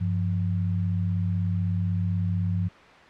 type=tone pair together; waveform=sine; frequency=97.32 / 173.4 Hz; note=G2 / F3; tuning=-12 / -12 cents; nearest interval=minor seventh; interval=1000 cents; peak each=-24 / -28 dBFS; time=0-2.69 s; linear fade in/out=20 ms; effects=white hiss -48 dBFS RMS until 3.09 s + low-pass 2000 Hz 12 dB/octave